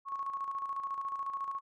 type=tone with tremolo; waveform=sine; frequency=1100 Hz; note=C#6; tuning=14 cents flat; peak=-32 dBFS; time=0.05-1.61 s; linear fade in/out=50 ms; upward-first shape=square; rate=14 Hz; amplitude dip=50%; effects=MP3 48 kbps